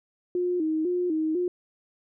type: tone with vibrato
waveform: sine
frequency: 335.2 Hz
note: E4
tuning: 29 cents sharp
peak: -23 dBFS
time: 0.35-1.48 s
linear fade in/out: 2 ms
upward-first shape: square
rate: 2 Hz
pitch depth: 110 cents each way
effects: none